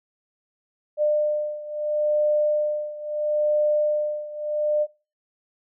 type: beating tone pair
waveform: sine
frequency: 600 / 600.75 Hz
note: D5 / D5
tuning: +37 / +39 cents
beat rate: 0.75 Hz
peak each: -22 / -25 dBFS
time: 0.97-4.87 s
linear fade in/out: 50 ms
effects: noise-tail reverb RT60 0.3 s tail -17 dB re dry